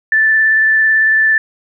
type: tone with vibrato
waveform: sine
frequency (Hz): 1760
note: A6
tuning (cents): 0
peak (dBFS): -8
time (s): 0.12-1.38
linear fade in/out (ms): 2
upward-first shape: square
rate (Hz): 18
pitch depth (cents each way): 9
effects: none